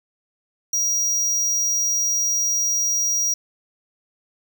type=tone; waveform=square; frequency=5740 Hz; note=F8; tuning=47 cents sharp; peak=-19 dBFS; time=0.73-3.34 s; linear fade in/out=5 ms; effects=9-bit